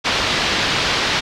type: low-pass noise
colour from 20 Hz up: white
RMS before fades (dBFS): -19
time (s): 0.04-1.21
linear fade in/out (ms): 20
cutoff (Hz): 4500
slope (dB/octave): 24
effects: none